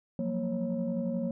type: tone cluster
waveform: sine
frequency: 176.1 / 187.4 / 232.4 / 546 Hz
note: F3 / F#3 / A#3 / C#5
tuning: +15 / +22 / -5 / -26 cents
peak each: -35 / -35 / -31 / -35 dBFS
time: 0.19-1.31 s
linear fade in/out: 2 ms
effects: tanh soft clip ceiling -22 dBFS